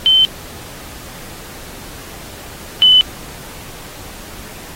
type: tone pair in turn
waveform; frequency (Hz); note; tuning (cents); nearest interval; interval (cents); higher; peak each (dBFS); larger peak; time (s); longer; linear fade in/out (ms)
sine; 3078 / 3011; G7 / F#7; -32 / +30; unison; 38; first; -7 / -5; second; 0.06-0.25 / 2.82-3.01; neither; 0
effects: pink hiss -34 dBFS RMS until 4.75 s + AAC 48 kbps